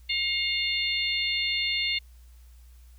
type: harmonic tone with a mistuned harmonic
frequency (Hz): 716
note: F5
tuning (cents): +43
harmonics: 3 / 4 / 5 / 6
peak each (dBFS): -29 / -30 / -31 / -32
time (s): 0.09-1.99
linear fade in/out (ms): 10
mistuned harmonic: 4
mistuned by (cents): -31
effects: added 60 Hz sine -48 dBFS peak until 2.98 s + white hiss -64 dBFS RMS until 2.98 s